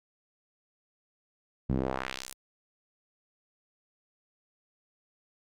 sawtooth tone with band-pass filter sweep, 65.2 Hz, C2, 5 cents flat, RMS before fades -33 dBFS, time 1.69-2.34 s, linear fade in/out 10 ms, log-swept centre 160 to 12000 Hz, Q 1.2, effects none

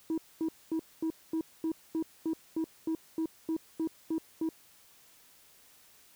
sine tone bursts, 322.2 Hz, E4, 39 cents flat, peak -26 dBFS, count 15, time 0.1-4.49 s, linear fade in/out 2 ms, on 78 ms, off 230 ms, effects tanh soft clip ceiling -27 dBFS + white hiss -60 dBFS RMS until 6.15 s

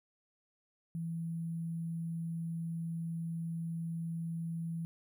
sine tone with sample-and-hold, 165.8 Hz, E3, 10 cents sharp, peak -35 dBFS, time 0.95-4.85 s, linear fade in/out 0 ms, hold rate 11025 Hz, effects none

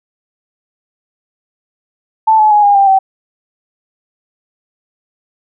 sine tone with pitch steps, 880 / 856.9 / 834.5 / 812.6 / 791.3 / 770.5 Hz, A5 / A5 / G#5 / G#5 / G5 / G5, 0 / -46 / +8 / -38 / +16 / -30 cents, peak -5 dBFS, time 2.27-2.99 s, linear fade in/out 10 ms, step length 120 ms, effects none

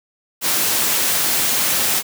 white high-pass noise, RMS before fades -18 dBFS, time 0.41-2.03 s, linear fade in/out 50 ms, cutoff 100 Hz, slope 12 dB/octave, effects none

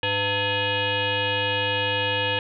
sine tone with frequency modulation, 1704 Hz, G#6, 44 cents sharp, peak -21 dBFS, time 0.03-2.39 s, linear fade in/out 2 ms, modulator 400 Hz, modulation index 4, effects none

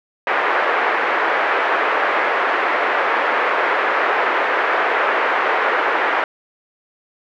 white band-pass noise, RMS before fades -18 dBFS, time 0.27-6.24 s, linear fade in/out 2 ms, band 390 to 1900 Hz, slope 24 dB/octave, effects none

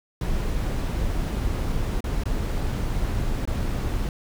brown noise with dropouts, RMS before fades -25 dBFS, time 0.21-4.09 s, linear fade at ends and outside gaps 2 ms, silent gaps 2.006-2.041 / 2.236-2.255 / 3.454-3.474 s, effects none

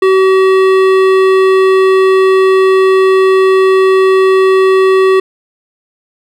sine tone with hard clipping, 380 Hz, F#4, 46 cents sharp, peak -7 dBFS, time 0.02-5.2 s, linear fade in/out 5 ms, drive 14 dB, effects none

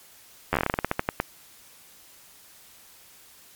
slowing click train, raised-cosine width 0.5 ms, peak -7 dBFS, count 16, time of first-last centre 0.53-1.201 s, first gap 11 ms, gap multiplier 1.18, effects white hiss -52 dBFS RMS until 3.55 s + MP3 96 kbps

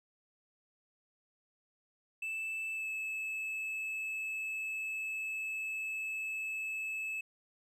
triangle tone with pitch glide, 2637 to 2605 Hz, E7 to E7, 0 to -21 cents, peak -34 dBFS, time 2.22-7.21 s, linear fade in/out 5 ms, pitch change -21 cents, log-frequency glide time 2.73-2.88 s, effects none

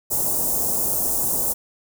white band-stop noise, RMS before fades -22 dBFS, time 0.1-1.54 s, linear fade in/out 20 ms, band 850 to 7300 Hz, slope 24 dB/octave, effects none

